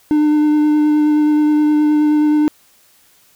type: tone with vibrato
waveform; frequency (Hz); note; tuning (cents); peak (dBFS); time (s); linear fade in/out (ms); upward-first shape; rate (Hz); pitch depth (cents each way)
triangle; 300.9; D4; +42; -8; 0.11-2.48; 0; sine; 9.5; 11
effects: white hiss -52 dBFS RMS until 3.35 s